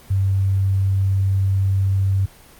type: tone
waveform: sine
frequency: 96.8 Hz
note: G2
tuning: 21 cents flat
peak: -15 dBFS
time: 0.1-2.26 s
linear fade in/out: 10 ms
effects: pink hiss -46 dBFS RMS until 2.59 s + Opus 24 kbps